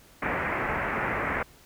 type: low-pass noise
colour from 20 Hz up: white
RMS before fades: -29 dBFS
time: 0.22-1.43 s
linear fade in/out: 5 ms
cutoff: 2200 Hz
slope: 48 dB/octave
effects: pink hiss -55 dBFS RMS until 1.65 s